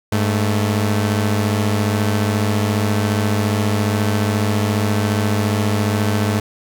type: tone pair together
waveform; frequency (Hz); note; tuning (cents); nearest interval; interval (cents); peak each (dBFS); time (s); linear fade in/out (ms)
sawtooth; 102.5 / 219.5; G#2 / A3; -22 / -4; octave + minor second; 1318; -13 / -17; 0.12-6.4; 5
effects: none